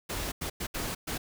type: noise bursts at uneven times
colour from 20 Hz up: pink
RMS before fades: -34 dBFS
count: 5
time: 0.09-0.32 / 0.41-0.5 / 0.6-0.67 / 0.74-0.95 / 1.07-1.18 s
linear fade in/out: 10 ms
effects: none